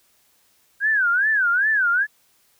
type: tone with vibrato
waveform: sine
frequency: 1568 Hz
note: G6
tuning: in tune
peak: -16 dBFS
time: 0.8-2.07 s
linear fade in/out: 50 ms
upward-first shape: sine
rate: 2.5 Hz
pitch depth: 210 cents each way
effects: white hiss -61 dBFS RMS until 2.59 s

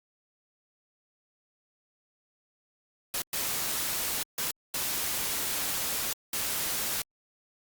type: noise bursts at uneven times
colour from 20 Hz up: white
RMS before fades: -31 dBFS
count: 5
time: 3.14-3.22 / 3.33-4.23 / 4.38-4.51 / 4.74-6.13 / 6.33-7.02 s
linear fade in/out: 2 ms
effects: Opus 48 kbps

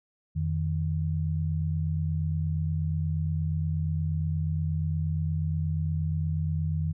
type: tone pair together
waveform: sine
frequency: 87.31 / 155.75 Hz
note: F2 / D#3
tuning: 0 / +2 cents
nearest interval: minor seventh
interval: 1002 cents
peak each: -28 dBFS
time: 0.35-6.93 s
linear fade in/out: 20 ms
effects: none

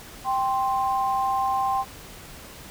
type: tone pair together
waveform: sine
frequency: 784 / 1050.1 Hz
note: G5 / C6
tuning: 0 / +6 cents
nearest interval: perfect fourth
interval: 506 cents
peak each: -23 / -25 dBFS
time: 0.24-1.85 s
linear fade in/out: 50 ms
effects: pink hiss -43 dBFS RMS until 2.7 s

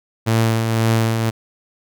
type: tone with tremolo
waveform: sawtooth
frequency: 113 Hz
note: A2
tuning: 47 cents sharp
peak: -9 dBFS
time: 0.26-1.31 s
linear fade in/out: 20 ms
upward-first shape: triangle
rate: 1.9 Hz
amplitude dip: 45%
effects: none

